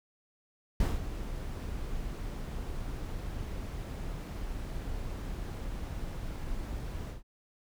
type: noise with ADSR envelope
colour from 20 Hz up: brown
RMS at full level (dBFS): -26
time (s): 0.8-7.23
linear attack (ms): 3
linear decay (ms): 190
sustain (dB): -11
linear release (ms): 150
effects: none